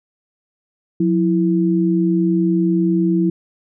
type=tone pair together; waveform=sine; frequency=179.83 / 330 Hz; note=F#3 / E4; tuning=-49 / +2 cents; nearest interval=major seventh; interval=1051 cents; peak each=-16 dBFS; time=1-3.3 s; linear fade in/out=5 ms; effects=none